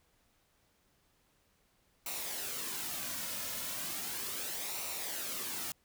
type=noise with flanger; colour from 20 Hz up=white; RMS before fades=-39 dBFS; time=2.06-5.72 s; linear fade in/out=2 ms; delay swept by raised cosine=0.6 to 2.6 ms; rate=0.36 Hz; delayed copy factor=-0.5; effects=pink hiss -72 dBFS RMS until 5.84 s